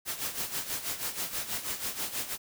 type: noise with tremolo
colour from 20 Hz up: white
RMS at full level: -32 dBFS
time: 0.05-2.38 s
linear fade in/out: 50 ms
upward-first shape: sine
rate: 6.2 Hz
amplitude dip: 70%
effects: none